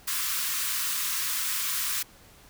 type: high-pass noise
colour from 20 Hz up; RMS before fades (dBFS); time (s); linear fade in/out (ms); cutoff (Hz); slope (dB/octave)
white; -29; 0.07-2.03; 10; 1000; 96
effects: pink hiss -54 dBFS RMS until 2.49 s